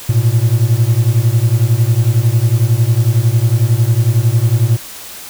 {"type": "beating tone pair", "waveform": "triangle", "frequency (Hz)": [110, 121], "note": ["A2", "B2"], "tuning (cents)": [0, -35], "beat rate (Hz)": 11, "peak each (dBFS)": -10, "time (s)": [0.09, 4.77], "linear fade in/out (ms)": 5, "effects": ["white hiss -31 dBFS RMS until 5.29 s"]}